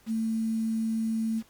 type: tone with quantisation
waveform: sine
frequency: 223.3 Hz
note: A3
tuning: 26 cents sharp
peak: -25 dBFS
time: 0.06-1.43 s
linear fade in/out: 50 ms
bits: 8
effects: pink hiss -60 dBFS RMS until 1.49 s + MP3 96 kbps